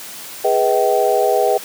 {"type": "tone cluster", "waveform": "sine", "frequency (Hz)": [414.1, 492.2, 641, 767], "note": ["G#4", "B4", "E5", "G5"], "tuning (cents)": [-5, -6, -49, -38], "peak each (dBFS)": -18, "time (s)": [0.44, 1.58], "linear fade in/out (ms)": 10, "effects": ["white hiss -33 dBFS RMS until 1.64 s", "high-pass 150 Hz 12 dB/octave"]}